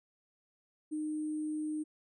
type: tone with sample-and-hold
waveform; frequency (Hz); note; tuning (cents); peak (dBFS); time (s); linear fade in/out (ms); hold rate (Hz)
sine; 306.2; D#4; -28; -33; 0.91-1.84; 20; 8820
effects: resampled to 24000 Hz